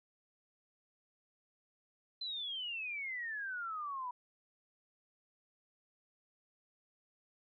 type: exponential sweep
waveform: sine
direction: down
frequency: 4100 to 967 Hz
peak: -38 dBFS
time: 2.21-4.11 s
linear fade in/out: 5 ms
effects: none